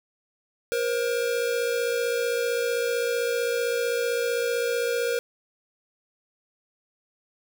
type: tone pair together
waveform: square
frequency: 474.8 / 530.4 Hz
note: A#4 / C5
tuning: +32 / +23 cents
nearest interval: major second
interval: 191 cents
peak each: -25 / -31 dBFS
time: 0.72-5.19 s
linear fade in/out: 0 ms
effects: 9-bit